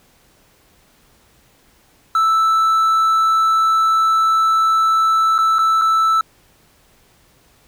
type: tone with dropouts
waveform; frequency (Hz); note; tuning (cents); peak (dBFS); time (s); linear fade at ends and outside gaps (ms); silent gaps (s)
triangle; 1318.5; E6; 0; -10; 2.15-6.21; 2; 5.381-5.387 / 5.585-5.59 / 5.814-5.818
effects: pink hiss -54 dBFS RMS until 7.67 s